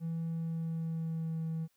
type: tone with pitch glide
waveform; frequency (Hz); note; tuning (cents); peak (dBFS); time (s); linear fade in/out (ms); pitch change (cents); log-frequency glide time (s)
triangle; 164.81 to 161.7; E3 to E3; 0 to -33; -30; 0-1.68; 50; -33; 0.26-1.42
effects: tanh soft clip ceiling -28 dBFS + white hiss -75 dBFS RMS until 1.76 s